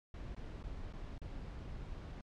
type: noise with dropouts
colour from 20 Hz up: brown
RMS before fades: -45 dBFS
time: 0.14-2.21 s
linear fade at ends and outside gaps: 2 ms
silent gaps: 0.349-0.364 / 0.629-0.638 / 0.927-0.935 / 1.181-1.216 s
effects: low-pass 5000 Hz 12 dB/octave + MP3 96 kbps